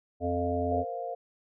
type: harmonic tone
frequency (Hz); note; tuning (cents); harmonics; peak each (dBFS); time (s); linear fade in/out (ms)
87.5; F2; +4; 1 / 3 / 5 / 7 / 8; -33 / -33 / -33 / -33 / -33; 0.2-0.85; 50
type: chord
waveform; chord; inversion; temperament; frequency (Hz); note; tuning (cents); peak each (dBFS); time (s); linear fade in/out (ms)
sine; Bb suspended second; none; equal; 466.2 / 523.3 / 698.5; Bb4 / C5 / F5; 0 / 0 / 0; -39 / -38 / -35; 0.71-1.15; 10
effects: none